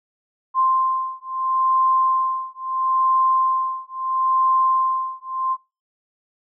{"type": "beating tone pair", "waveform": "sine", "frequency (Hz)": [1046.5, 1047.25], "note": ["C6", "C6"], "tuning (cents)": [0, 1], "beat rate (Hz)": 0.75, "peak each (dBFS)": [-20, -20], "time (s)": [0.54, 5.57], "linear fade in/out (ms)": 50, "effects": ["noise-tail reverb RT60 0.3 s tail -25 dB re dry"]}